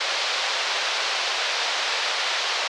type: band-pass noise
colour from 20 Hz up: white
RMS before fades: -25 dBFS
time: 0-2.68 s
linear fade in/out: 10 ms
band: 500 to 4900 Hz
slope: 24 dB/octave
effects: low-pass 8000 Hz 12 dB/octave